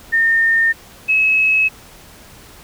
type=tone pair in turn; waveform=sine; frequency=1821 / 2575 Hz; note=A#6 / E7; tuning=-41 / -41 cents; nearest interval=tritone; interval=600 cents; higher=second; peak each=-11 dBFS; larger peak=neither; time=0.12-0.73 / 1.08-1.69 s; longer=neither; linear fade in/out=20 ms; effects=pink hiss -42 dBFS RMS until 2.63 s